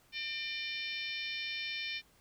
harmonic tone with a mistuned harmonic, 604 Hz, D5, 48 cents sharp, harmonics 3 / 4 / 5 / 6 / 7 / 8 / 9, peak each -46 / -39 / -44 / -44 / -47 / -51 / -48 dBFS, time 0.12-2.02 s, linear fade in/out 50 ms, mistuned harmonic 4, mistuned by -27 cents, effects pink hiss -66 dBFS RMS until 2.2 s

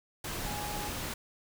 sine tone in noise, 830.6 Hz, G#5, in tune, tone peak -39 dBFS, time 0.46-0.89 s, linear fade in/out 5 ms, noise pink, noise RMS -37 dBFS, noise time 0.24-1.14 s, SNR -5 dB, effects none

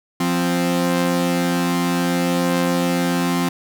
sawtooth tone pair together, 174.61 / 261.6 Hz, F3 / C4, 0 / 0 cents, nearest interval perfect fifth, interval 700 cents, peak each -16 dBFS, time 0.2-3.49 s, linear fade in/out 5 ms, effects none

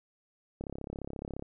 click train, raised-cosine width 2 ms, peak -25 dBFS, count 29, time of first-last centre 0.61-1.424 s, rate 34.4 Hz, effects none

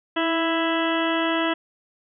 harmonic tone with a mistuned harmonic, 330.2 Hz, E4, 3 cents sharp, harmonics 1 / 2 / 3 / 4 / 5 / 6 / 8 / 9 / 10, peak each -24 / -27 / -29 / -30 / -31 / -32 / -33 / -34 / -34 dBFS, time 0.16-1.54 s, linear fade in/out 10 ms, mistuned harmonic 1, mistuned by -24 cents, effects none

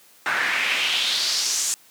pink noise with band-pass filter sweep, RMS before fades -23 dBFS, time 0.26-1.74 s, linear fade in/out 0 ms, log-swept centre 1500 to 7500 Hz, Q 3, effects white hiss -53 dBFS RMS until 1.9 s + high-pass 150 Hz 12 dB/octave

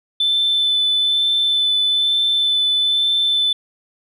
sine tone with vibrato, 3520 Hz, A7, in tune, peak -13 dBFS, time 0.2-3.53 s, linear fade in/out 5 ms, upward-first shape sine, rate 1.1 Hz, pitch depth 10 cents each way, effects tanh soft clip ceiling -10 dBFS

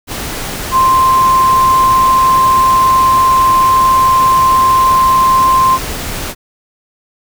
sine tone in noise, 1046.5 Hz, C6, in tune, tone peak -6 dBFS, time 0.71-5.79 s, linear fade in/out 50 ms, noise pink, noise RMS -21 dBFS, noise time 0.07-6.35 s, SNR +12 dB, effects none

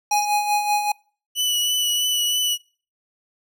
square tone with tremolo, 831 Hz, G#5, 1 cent sharp, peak -17 dBFS, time 0.11-0.92 s, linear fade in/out 5 ms, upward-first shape sine, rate 5.2 Hz, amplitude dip 55%
sine tone bursts, 5680 Hz, F8, 28 cents sharp, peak -25 dBFS, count 3, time 0.11-0.251 s, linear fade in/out 2 ms, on 33 ms, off 21 ms
sawtooth tone with vibrato, 2960 Hz, F#7, in tune, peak -16 dBFS, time 1.35-2.58 s, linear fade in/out 50 ms, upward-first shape triangle, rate 3.1 Hz, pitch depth 23 cents each way
effects noise-tail reverb RT60 0.4 s tail -26 dB re dry

